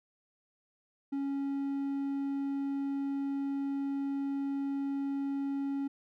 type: tone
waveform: triangle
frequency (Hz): 277.2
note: C#4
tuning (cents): 0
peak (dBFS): -29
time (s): 1.12-5.88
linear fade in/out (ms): 10
effects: none